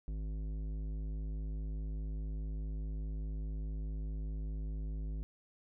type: tone with tanh clipping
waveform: sine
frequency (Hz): 52.4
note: G#1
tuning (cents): +16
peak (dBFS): -38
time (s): 0.08-5.23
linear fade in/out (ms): 0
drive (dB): 13
effects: none